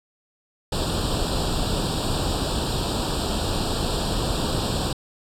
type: noise with comb filter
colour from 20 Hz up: pink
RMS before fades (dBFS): -24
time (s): 0.72-4.93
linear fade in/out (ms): 5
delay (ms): 0.24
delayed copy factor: +1
effects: low-pass 8000 Hz 12 dB/octave